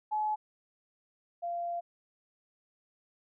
sine tone pair in turn, 853 / 690.8 Hz, G#5 / F5, +46 / -19 cents, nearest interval major third, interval 365 cents, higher first, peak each -28 / -32 dBFS, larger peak first, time 0.11-0.36 / 1.42-1.81 s, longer second, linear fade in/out 20 ms, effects none

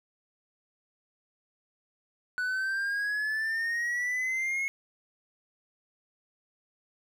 triangle exponential sweep, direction up, 1480 to 2184 Hz, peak -26 dBFS, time 2.38-4.68 s, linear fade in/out 0 ms, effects none

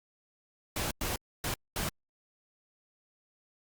pink noise bursts at uneven times, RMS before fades -33 dBFS, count 4, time 0.76-0.91 / 1.01-1.16 / 1.44-1.54 / 1.76-1.89 s, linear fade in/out 2 ms, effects Opus 48 kbps

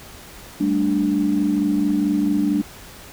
sine chord, G suspended second, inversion none, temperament just, 196 / 220.5 / 294 Hz, G3 / A3 / D4, 0 / +4 / +2 cents, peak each -22 / -23 / -18 dBFS, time 0.6-2.62 s, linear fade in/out 10 ms, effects tanh soft clip ceiling -8 dBFS + pink hiss -41 dBFS RMS until 3.12 s

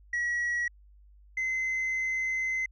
sine tone pair in turn, 1919 / 2056 Hz, A#6 / C7, +50 / -31 cents, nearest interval minor second, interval 119 cents, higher second, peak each -24 / -25 dBFS, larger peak first, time 0.13-0.68 / 1.37-2.66 s, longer second, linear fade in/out 5 ms, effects tanh soft clip ceiling -26 dBFS + added 50 Hz sine -53 dBFS peak until 2.71 s

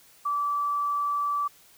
sine tone, 1158 Hz, D6, 25 cents flat, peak -24 dBFS, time 0.25-1.48 s, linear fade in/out 10 ms, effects white hiss -56 dBFS RMS until 1.77 s

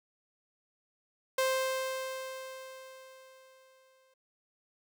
sawtooth tone with exponential decay, 524 Hz, C5, 2 cents sharp, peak -22 dBFS, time 1.38-4.14 s, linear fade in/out 5 ms, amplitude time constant 600 ms, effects none

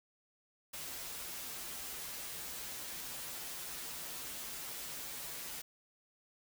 white noise with comb filter, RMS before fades -44 dBFS, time 0.73-5.62 s, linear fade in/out 10 ms, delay 9.8 ms, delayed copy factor -0.65, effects none

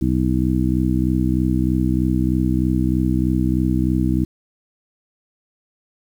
harmonic tone, 63.2 Hz, B1, 41 cents sharp, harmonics 1 / 2 / 3 / 4 / 5, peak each -22 / -22 / -22 / -22 / -22 dBFS, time 0.01-4.25 s, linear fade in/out 10 ms, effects 8-bit

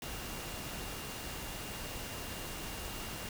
sine tone in noise, 2800 Hz, F7, 4 cents sharp, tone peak -52 dBFS, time 0.02-3.29 s, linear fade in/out 2 ms, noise pink, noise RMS -42 dBFS, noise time 0.02-3.29 s, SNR -13 dB, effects none

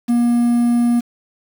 triangle tone with quantisation, 238.4 Hz, A#3, 39 cents sharp, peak -10 dBFS, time 0.08-1.01 s, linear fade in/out 20 ms, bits 6, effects none

